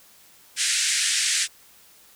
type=band-pass noise; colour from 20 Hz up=white; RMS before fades=-23 dBFS; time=0.56-1.48 s; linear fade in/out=50 ms; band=1600 to 9100 Hz; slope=48 dB/octave; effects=white hiss -53 dBFS RMS until 2.15 s